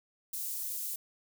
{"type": "high-pass noise", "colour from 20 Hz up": "white", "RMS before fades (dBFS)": -37, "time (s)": [0.33, 0.96], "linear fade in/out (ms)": 5, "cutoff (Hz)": 8300, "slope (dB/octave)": 12, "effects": []}